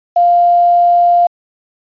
sine tone with quantisation, 698.5 Hz, F5, in tune, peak -6 dBFS, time 0.16-1.27 s, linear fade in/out 5 ms, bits 6, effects resampled to 11025 Hz

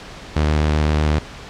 sawtooth tone with vibrato, 76 Hz, D#2, 40 cents flat, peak -11 dBFS, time 0.36-1.19 s, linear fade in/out 5 ms, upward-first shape sine, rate 7.8 Hz, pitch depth 13 cents each way, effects pink hiss -36 dBFS RMS until 1.49 s + low-pass 5000 Hz 12 dB/octave

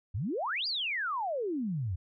sine exponential two-way sweep, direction up then down, 82.41 to 4966 to 82.41 Hz, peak -30 dBFS, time 0.14-1.96 s, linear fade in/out 10 ms, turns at 0.67 s, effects none

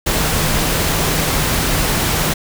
sine tone in noise, 155.56 Hz, D#3, in tune, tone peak -24 dBFS, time 0.06-2.34 s, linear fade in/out 10 ms, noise pink, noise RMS -17 dBFS, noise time 0.06-2.34 s, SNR -10 dB, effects none

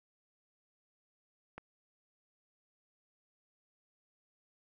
click, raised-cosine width 0.5 ms, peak -29 dBFS, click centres 1.58 s, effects none

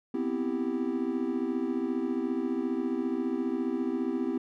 triangle chord, C major seventh, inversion third, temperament equal, 246.9 / 261.6 / 329.6 / 392 Hz, B3 / C4 / E4 / G4, 0 / 0 / 0 / 0 cents, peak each -32 / -30 / -31 / -33 dBFS, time 0.14-4.38 s, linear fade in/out 5 ms, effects none

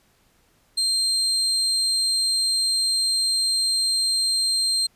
35% pulse tone, 4175 Hz, C8, 5 cents flat, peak -18 dBFS, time 0.77-4.87 s, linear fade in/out 10 ms, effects pink hiss -62 dBFS RMS until 4.95 s + resampled to 32000 Hz

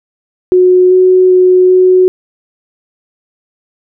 sine tone with pitch steps, 365.3 / 369.7 / 366.9 / 368.9 Hz, F#4 / F#4 / F#4 / F#4, -22 / -1 / -15 / -5 cents, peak -3 dBFS, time 0.52-2.08 s, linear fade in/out 0 ms, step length 390 ms, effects none

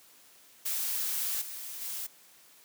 blue noise with level steps, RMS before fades -32 / -41 / -37 dBFS, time 0.65-2.07 s, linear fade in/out 10 ms, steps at 1.41 / 1.81 s, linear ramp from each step 10 ms, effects white hiss -58 dBFS RMS until 2.64 s + high-pass 150 Hz 12 dB/octave

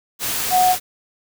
sine tone in noise, 734 Hz, F#5, 14 cents flat, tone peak -12 dBFS, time 0.5-0.76 s, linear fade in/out 50 ms, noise white, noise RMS -23 dBFS, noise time 0.19-0.8 s, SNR +8 dB, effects none

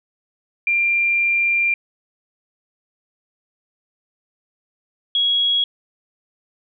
sine tone pair in turn, 2382 / 3320 Hz, D7 / G#7, +24 / -1 cents, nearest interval tritone, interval 575 cents, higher second, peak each -15 dBFS, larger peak neither, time 0.67-1.74 / 5.15-5.64 s, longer first, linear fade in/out 2 ms, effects none

